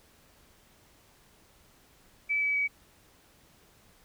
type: tone with pitch steps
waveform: sine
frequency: 2304 / 2288 / 2272 Hz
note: D7 / D7 / C#7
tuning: -34 / -46 / +42 cents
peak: -25 dBFS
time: 2.29-2.68 s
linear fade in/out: 20 ms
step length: 130 ms
effects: pink hiss -61 dBFS RMS until 4.04 s